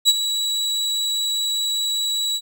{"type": "tone with ADSR envelope", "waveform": "35% pulse", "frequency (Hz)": 3905, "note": "B7", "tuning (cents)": -20, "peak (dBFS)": -7, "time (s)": [0.05, 2.41], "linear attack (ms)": 38, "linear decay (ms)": 37, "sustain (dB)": -11, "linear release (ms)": 55, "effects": []}